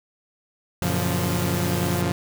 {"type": "high-pass noise", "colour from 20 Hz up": "white", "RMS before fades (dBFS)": -35, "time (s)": [0.82, 2.02], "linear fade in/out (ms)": 10, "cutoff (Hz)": 2400, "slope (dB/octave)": 12}
{"type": "chord", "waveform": "sawtooth", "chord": "Gb major seventh", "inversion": "none", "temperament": "equal with one note detuned", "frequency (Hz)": [92.5, 116.54, 141.34, 174.61], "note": ["Gb2", "Bb2", "Db3", "F3"], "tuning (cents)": [0, 0, 34, 0], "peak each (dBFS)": [-23, -26, -25, -21], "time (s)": [0.82, 2.12], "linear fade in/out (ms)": 0}
{"effects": []}